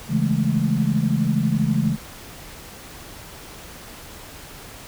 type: chord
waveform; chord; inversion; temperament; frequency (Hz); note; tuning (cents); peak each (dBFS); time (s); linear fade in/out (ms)
sine; A major seventh; first; equal; 138.59 / 164.81 / 207.7 / 220; C#3 / E3 / G#3 / A3; 0 / 0 / 0 / 0; -23; 0.08-1.97; 50
effects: pink hiss -40 dBFS RMS until 4.87 s